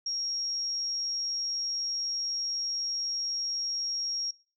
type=tone; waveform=sine; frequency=5588 Hz; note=F8; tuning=in tune; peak=-29 dBFS; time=0.06-4.31 s; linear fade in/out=5 ms; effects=noise-tail reverb RT60 0.4 s tail -24 dB re dry